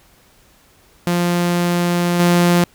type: tone with level steps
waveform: sawtooth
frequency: 174.61 Hz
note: F3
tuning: in tune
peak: -11 / -7 dBFS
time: 1.07-2.64 s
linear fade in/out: 0 ms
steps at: 2.19 s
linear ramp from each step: 10 ms
effects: pink hiss -52 dBFS RMS until 2.74 s